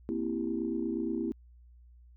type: chord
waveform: sine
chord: C dominant seventh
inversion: third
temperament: equal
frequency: 233.1 / 261.6 / 329.6 / 392 Hz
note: Bb3 / C4 / E4 / G4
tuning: 0 / 0 / 0 / 0 cents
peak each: -35 / -36 / -33 / -38 dBFS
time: 0.09-1.32 s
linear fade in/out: 0 ms
effects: tanh soft clip ceiling -19 dBFS + added 60 Hz sine -53 dBFS peak until 2.16 s